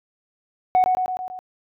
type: tone with echo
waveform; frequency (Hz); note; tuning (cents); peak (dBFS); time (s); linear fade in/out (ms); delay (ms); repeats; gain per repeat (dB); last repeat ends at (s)
sine; 740; F#5; 0; -11; 0.75-0.84; 0; 110; 5; -4; 1.39
effects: tanh soft clip ceiling -11 dBFS